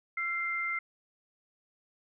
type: tone pair together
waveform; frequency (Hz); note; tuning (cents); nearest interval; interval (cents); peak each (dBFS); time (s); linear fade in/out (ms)
sine; 1358.4 / 2093; F6 / C7; -48 / 0; perfect fifth; 748; -36 / -31; 0.17-0.79; 5
effects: none